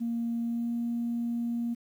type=tone with pitch glide; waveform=sine; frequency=233.1 to 235.5 Hz; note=A#3 to A#3; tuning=0 to +18 cents; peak=-27 dBFS; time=0-1.75 s; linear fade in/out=20 ms; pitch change=+18 cents; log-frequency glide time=0.42-0.72 s; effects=tanh soft clip ceiling -24 dBFS + 10-bit